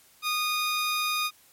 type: tone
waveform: 15% pulse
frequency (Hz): 1231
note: D#6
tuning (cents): -19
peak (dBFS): -19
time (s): 0.22-1.31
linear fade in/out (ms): 50
effects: white hiss -58 dBFS RMS until 1.52 s + MP3 64 kbps